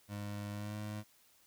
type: tone with pitch glide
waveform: 25% pulse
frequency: 102.8 to 105.45 Hz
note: G#2 to G#2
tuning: -17 to +27 cents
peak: -36 dBFS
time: 0.08-1.04 s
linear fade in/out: 50 ms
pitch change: +44 cents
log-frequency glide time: 0.51-0.76 s
effects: white hiss -67 dBFS RMS until 1.46 s